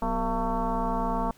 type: tone with frequency modulation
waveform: sine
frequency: 466.2 Hz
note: A#4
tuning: in tune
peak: -24 dBFS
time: 0.02-1.31 s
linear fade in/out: 2 ms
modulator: 218 Hz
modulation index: 2.9
effects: pink hiss -58 dBFS RMS until 1.37 s